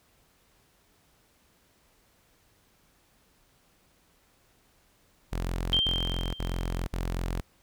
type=tone bursts; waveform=sawtooth; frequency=43.65 Hz; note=F1; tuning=in tune; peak=-25 dBFS; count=4; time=5.32-7.408 s; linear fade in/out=10 ms; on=480 ms; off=56 ms
type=tone with exponential decay; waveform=sine; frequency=3158 Hz; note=G7; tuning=12 cents sharp; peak=-20 dBFS; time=5.73-6.84 s; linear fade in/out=0 ms; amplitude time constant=240 ms
effects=pink hiss -65 dBFS RMS until 7.62 s